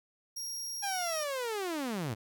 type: tone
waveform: sawtooth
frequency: 5610 Hz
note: F8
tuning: 7 cents sharp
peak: -34 dBFS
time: 0.36-1.24 s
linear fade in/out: 10 ms
type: linear sweep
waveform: sawtooth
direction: down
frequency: 819 to 98 Hz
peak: -29 dBFS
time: 0.82-2.15 s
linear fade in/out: 20 ms
effects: none